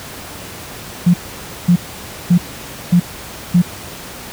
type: tone bursts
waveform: sine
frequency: 175.8 Hz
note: F3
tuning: 12 cents sharp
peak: -6 dBFS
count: 5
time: 1.06-3.62 s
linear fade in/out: 10 ms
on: 80 ms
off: 540 ms
effects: pink hiss -31 dBFS RMS until 4.32 s + high-pass 60 Hz 12 dB/octave